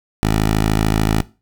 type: tone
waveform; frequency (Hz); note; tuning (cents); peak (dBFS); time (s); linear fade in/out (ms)
10% pulse; 53.5; A1; -48; -6; 0.23-1.22; 0
effects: noise-tail reverb RT60 0.3 s tail -19 dB re dry